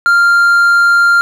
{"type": "tone", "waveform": "triangle", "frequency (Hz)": 1394, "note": "F6", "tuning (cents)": -4, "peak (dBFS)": -4, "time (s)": [0.06, 1.21], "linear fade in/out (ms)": 0, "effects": []}